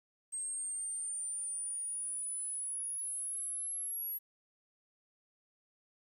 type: linear sweep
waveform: sine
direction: up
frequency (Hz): 8372 to 11450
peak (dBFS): -36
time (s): 0.32-4.19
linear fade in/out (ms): 20
effects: 11-bit